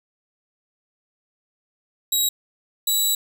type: tone pair in turn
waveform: 15% pulse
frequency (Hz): 3841 / 3913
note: B7 / B7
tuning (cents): -49 / -17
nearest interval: unison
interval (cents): 32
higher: second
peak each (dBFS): -11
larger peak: neither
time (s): 2.12-2.29 / 2.87-3.15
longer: second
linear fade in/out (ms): 5
effects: none